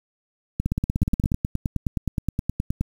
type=two click trains; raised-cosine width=5 ms; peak=-10 / -10 dBFS; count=18 / 13; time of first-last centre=1.03-2.81 / 0.6-1.319 s; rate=9.55 / 16.7 Hz; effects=7-bit